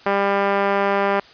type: tone with band-pass filter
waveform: 5% pulse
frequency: 199 Hz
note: G3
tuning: 26 cents sharp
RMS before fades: -19 dBFS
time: 0.06-1.2 s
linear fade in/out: 5 ms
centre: 520 Hz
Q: 0.71
effects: white hiss -46 dBFS RMS until 1.33 s + resampled to 11025 Hz